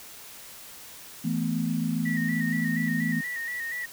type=chord; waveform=sine; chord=E suspended fourth; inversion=none; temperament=just; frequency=164.81 / 219.8 / 247.2 Hz; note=E3 / A3 / B3; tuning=0 / -2 / +2 cents; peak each=-29 dBFS; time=1.24-3.21 s; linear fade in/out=10 ms
type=tone with vibrato; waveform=sine; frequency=1900 Hz; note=A#6; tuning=33 cents sharp; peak=-30 dBFS; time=2.05-3.86 s; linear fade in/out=10 ms; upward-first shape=square; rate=4.2 Hz; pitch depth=46 cents each way
effects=white hiss -45 dBFS RMS until 3.92 s